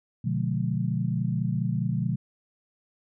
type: chord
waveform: sine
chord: B diminished seventh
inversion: none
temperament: just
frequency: 123.47 / 148.16 / 177.8 / 213.4 Hz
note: B2 / D3 / F3 / Ab3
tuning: 0 / +16 / +31 / +47 cents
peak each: -28 / -30 / -29 / -33 dBFS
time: 0.24-2.16 s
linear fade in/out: 10 ms
effects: none